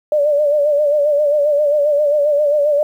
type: tone with vibrato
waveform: sine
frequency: 587.3 Hz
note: D5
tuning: in tune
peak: -11 dBFS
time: 0.12-2.83 s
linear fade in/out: 2 ms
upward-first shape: sine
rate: 7.5 Hz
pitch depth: 61 cents each way
effects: 8-bit